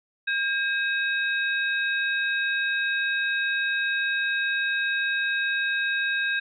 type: tone cluster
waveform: sine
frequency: 1610 / 2555 / 3792 Hz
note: G6 / D#7 / A#7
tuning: +46 / +45 / +29 cents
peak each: -24 / -30 / -33 dBFS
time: 0.27-6.4 s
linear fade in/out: 10 ms
effects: none